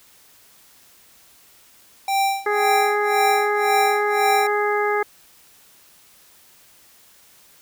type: tone with tremolo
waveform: square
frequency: 784 Hz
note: G5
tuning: in tune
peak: -17 dBFS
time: 2.08-4.47 s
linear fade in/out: 2 ms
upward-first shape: sine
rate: 1.9 Hz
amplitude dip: 95%
type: harmonic tone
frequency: 415.3 Hz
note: G#4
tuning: in tune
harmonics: 1 / 2 / 3 / 4 / 5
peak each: -21 / -24 / -26 / -27 / -28 dBFS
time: 2.46-5.03 s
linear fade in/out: 5 ms
effects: white hiss -52 dBFS RMS until 7.61 s